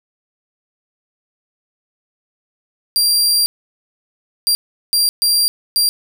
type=tone bursts at uneven times; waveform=sawtooth; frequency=4745 Hz; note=D8; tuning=17 cents sharp; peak=-9 dBFS; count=5; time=2.96-3.46 / 4.47-4.55 / 4.93-5.09 / 5.22-5.48 / 5.76-5.89 s; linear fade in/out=0 ms; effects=none